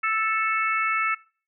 harmonic tone, 440 Hz, A4, in tune, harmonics 3 / 4 / 5 / 6, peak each -24 / -31 / -26 / -31 dBFS, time 0.03-1.15 s, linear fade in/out 10 ms, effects noise-tail reverb RT60 0.4 s tail -22 dB re dry

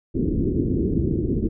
white low-pass noise, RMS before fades -22 dBFS, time 0.14-1.49 s, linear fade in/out 20 ms, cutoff 380 Hz, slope 48 dB/octave, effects none

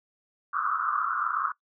white band-pass noise, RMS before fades -28 dBFS, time 0.53-1.52 s, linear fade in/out 5 ms, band 1100 to 1400 Hz, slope 96 dB/octave, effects noise-tail reverb RT60 0.1 s tail -20 dB re dry

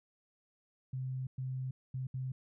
sine tone bursts at uneven times, 130 Hz, C3, 11 cents flat, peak -35 dBFS, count 4, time 0.93-1.27 / 1.38-1.71 / 1.94-2.07 / 2.14-2.32 s, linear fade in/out 5 ms, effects none

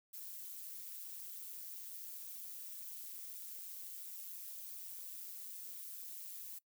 violet noise with amplitude modulation, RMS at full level -45 dBFS, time 0.13-6.59 s, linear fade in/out 10 ms, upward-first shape sine, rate 186 Hz, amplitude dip 75%, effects noise-tail reverb RT60 0.1 s tail -21 dB re dry

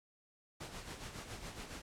pink noise with tremolo, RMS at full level -45 dBFS, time 0.6-1.82 s, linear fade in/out 10 ms, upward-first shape sine, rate 7.2 Hz, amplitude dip 55%, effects low-pass 9000 Hz 12 dB/octave

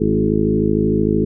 harmonic tone with a mistuned harmonic, 53.2 Hz, G#1, 42 cents sharp, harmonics 1 / 2 / 3 / 4 / 5 / 6 / 7 / 8, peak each -26 / -25 / -22 / -19 / -24 / -21 / -22 / -21 dBFS, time 0-1.25 s, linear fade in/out 10 ms, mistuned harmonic 6, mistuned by +15 cents, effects none

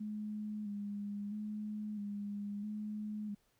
sine tone with vibrato, 207.7 Hz, G#3, in tune, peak -38 dBFS, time 0-3.35 s, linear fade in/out 10 ms, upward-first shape square, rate 0.76 Hz, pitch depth 32 cents each way, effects pink hiss -75 dBFS RMS until 3.59 s

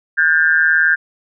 sine tone with amplitude modulation, 1602 Hz, G6, 37 cents sharp, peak -6 dBFS, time 0.17-0.96 s, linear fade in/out 20 ms, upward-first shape sine, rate 159 Hz, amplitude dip 95%, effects none

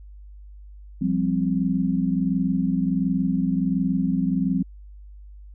sine chord, F suspended second, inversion none, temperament equal, 174.61 / 196 / 261.6 Hz, F3 / G3 / C4, 0 / 0 / 0 cents, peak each -24 dBFS, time 1.01-4.63 s, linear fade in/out 10 ms, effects added 50 Hz sine -40 dBFS peak until 5.54 s

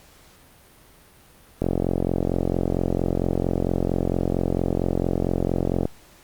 click train, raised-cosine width 2 ms, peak -8 dBFS, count 189, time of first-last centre 1.62-5.854 s, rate 44.4 Hz, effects pink hiss -52 dBFS RMS until 6.23 s + Opus 48 kbps

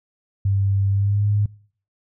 sine tone with pitch glide, 98.5 to 103.4 Hz, G2 to G#2, +9 to -7 cents, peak -16 dBFS, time 0.45-1.46 s, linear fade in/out 5 ms, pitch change +84 cents, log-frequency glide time 0.9-1.27 s, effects noise-tail reverb RT60 0.5 s tail -23 dB re dry

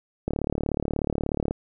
click train, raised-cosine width 2 ms, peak -12 dBFS, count 46, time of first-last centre 0.28-1.51 s, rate 36.6 Hz, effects none

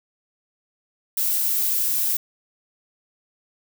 violet noise, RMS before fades -22 dBFS, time 1.17-2.17 s, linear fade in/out 5 ms, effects none

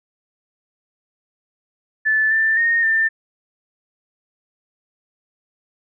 sine tone with pitch steps, 1747 / 1776 / 1849 / 1790 Hz, A6 / A6 / A#6 / A6, -13 / +16 / -15 / +29 cents, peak -14 dBFS, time 2.05-3.09 s, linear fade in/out 20 ms, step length 260 ms, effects none

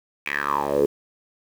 10% pulse tone with band-pass filter sweep, 71.5 Hz, D2, 46 cents flat, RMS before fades -23 dBFS, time 0.26-0.86 s, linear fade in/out 5 ms, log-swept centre 2400 to 400 Hz, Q 6.4, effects 7-bit

